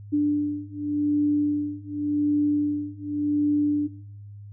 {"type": "beating tone pair", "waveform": "sine", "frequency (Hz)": [293.7, 294.58], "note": ["D4", "D4"], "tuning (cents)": [0, 5], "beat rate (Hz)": 0.88, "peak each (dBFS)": [-24, -24], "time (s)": [0.12, 3.88], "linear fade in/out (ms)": 20, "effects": ["noise-tail reverb RT60 0.7 s tail -19 dB re dry", "added 102 Hz sine -39 dBFS peak until 4.52 s"]}